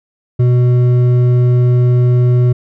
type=tone with hard clipping; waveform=sine; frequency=123.47 Hz; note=B2; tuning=in tune; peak=-9 dBFS; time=0.39-2.53 s; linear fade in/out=10 ms; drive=7 dB; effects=none